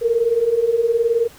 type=beating tone pair; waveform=sine; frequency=450 / 469 Hz; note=A4 / A#4; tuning=+39 / +11 cents; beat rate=19 Hz; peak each=-20 / -16 dBFS; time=0.01-1.28 s; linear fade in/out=20 ms; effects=pink hiss -45 dBFS RMS until 1.38 s